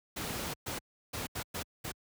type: noise bursts at uneven times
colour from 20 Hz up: pink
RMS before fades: -37 dBFS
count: 6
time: 0.16-0.54 / 0.66-0.79 / 1.13-1.27 / 1.35-1.43 / 1.54-1.63 / 1.84-1.92 s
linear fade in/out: 10 ms
effects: high-pass 60 Hz 12 dB/octave